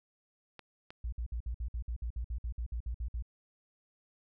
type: clicks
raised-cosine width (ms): 0.3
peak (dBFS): -30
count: 2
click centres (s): 0.593 / 0.905
type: tone bursts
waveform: sine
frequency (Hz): 58.27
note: A#1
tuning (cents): 0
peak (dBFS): -33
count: 16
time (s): 1.04-3.224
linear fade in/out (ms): 5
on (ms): 84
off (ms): 56
effects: none